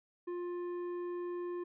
sine tone with tanh clipping, 352.1 Hz, F4, 14 cents sharp, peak -38 dBFS, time 0.27-1.64 s, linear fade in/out 10 ms, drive 9 dB, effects none

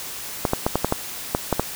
clicks, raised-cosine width 1 ms, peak -4 dBFS, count 9, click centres 0.452 / 0.534 / 0.665 / 0.756 / 0.846 / 0.924 / 1.349 / 1.527 / 1.596 s, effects white hiss -33 dBFS RMS until 1.75 s

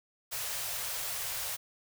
white band-stop noise, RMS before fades -36 dBFS, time 0.31-1.57 s, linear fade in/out 20 ms, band 150 to 450 Hz, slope 48 dB/octave, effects none

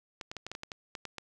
clicks, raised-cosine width 0.2 ms, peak -22 dBFS, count 11, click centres 0.212 / 0.315 / 0.367 / 0.466 / 0.516 / 0.551 / 0.634 / 0.718 / 0.952 / 1.053 / 1.183 s, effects none

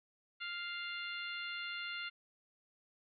harmonic tone, 698.5 Hz, F5, in tune, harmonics 2 / 3 / 4 / 5 / 6, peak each -44 / -45 / -45 / -50 / -51 dBFS, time 0.4-2.1 s, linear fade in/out 20 ms, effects none

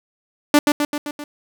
sawtooth tone with echo, 293.7 Hz, D4, in tune, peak -5 dBFS, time 0.54-0.59 s, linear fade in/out 2 ms, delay 130 ms, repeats 5, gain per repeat -4 dB, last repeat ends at 1.24 s, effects none

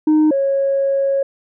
sine tone pair in turn, 308.2 / 549.1 Hz, D#4 / C#5, -16 / -17 cents, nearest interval minor seventh, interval 999 cents, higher second, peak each -7 / -13 dBFS, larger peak first, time 0.07-0.31 / 0.31-1.23 s, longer second, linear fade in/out 5 ms, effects tanh soft clip ceiling -9 dBFS

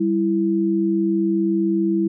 sine tone pair together, 196 / 331.3 Hz, G3 / E4, 0 / +9 cents, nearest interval major sixth, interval 909 cents, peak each -21 / -18 dBFS, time 0-2.08 s, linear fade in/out 10 ms, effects none

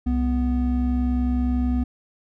triangle tone pair together, 65.41 / 247 Hz, C2 / B3, 0 / 0 cents, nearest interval octave + major seventh, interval 2300 cents, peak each -20 dBFS, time 0.06-1.84 s, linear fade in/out 10 ms, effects none

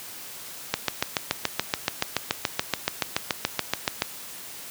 click train, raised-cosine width 0.2 ms, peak -4 dBFS, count 24, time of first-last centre 0.74-4.021 s, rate 7.01 Hz, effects white hiss -40 dBFS RMS until 4.7 s + high-pass 80 Hz 12 dB/octave

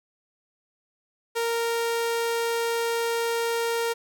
sawtooth tone, 464 Hz, A#4, 8 cents flat, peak -20 dBFS, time 1.35-3.94 s, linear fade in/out 20 ms, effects none

